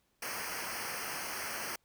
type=noise with comb filter; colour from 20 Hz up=pink; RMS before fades=-39 dBFS; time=0.22-1.76 s; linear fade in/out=5 ms; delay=0.27 ms; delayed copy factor=-1; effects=pink hiss -75 dBFS RMS until 1.84 s